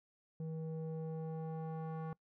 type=tone with low-pass filter sweep; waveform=square; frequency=160 Hz; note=D#3; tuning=49 cents sharp; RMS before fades=-42 dBFS; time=0.4-2.13 s; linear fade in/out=2 ms; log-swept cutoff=370 to 1100 Hz; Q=1.8; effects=noise-tail reverb RT60 0.1 s tail -23 dB re dry